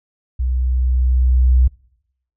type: tone with level ramp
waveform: sine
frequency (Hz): 63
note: B1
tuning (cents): +35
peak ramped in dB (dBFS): -16 to -8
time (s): 0.39-1.68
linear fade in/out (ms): 10
effects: noise-tail reverb RT60 0.8 s tail -26 dB re dry